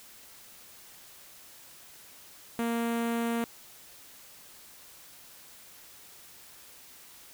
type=tone with notch filter; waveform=sawtooth; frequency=232.7 Hz; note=A#3; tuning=3 cents flat; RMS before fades=-30 dBFS; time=2.59-3.44 s; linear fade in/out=0 ms; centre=5000 Hz; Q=1; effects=white hiss -52 dBFS RMS until 7.33 s